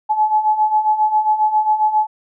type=beating tone pair; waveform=sine; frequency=852 / 859.4 Hz; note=G#5 / A5; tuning=+44 / -41 cents; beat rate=7.4 Hz; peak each=-19 / -14 dBFS; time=0.09-2.07 s; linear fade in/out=20 ms; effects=none